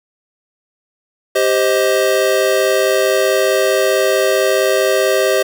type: chord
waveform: square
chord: C minor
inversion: second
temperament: just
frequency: 392.4 / 523.3 / 627.9 Hz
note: G4 / C5 / Eb5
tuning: +2 / 0 / +16 cents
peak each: -17 dBFS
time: 1.35-5.43 s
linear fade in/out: 10 ms
effects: none